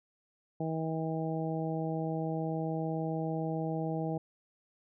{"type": "harmonic tone", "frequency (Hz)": 160.4, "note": "E3", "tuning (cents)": -47, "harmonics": [1, 2, 3, 4, 5], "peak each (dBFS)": [-34, -37, -39, -40, -41], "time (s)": [0.6, 4.18], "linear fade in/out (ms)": 5, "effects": []}